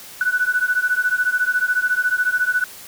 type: beating tone pair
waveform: sine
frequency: 1480 / 1494 Hz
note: F#6 / F#6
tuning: 0 / +16 cents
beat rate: 14 Hz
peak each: -19 / -20 dBFS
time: 0.21-2.64 s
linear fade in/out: 2 ms
effects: white hiss -39 dBFS RMS until 2.87 s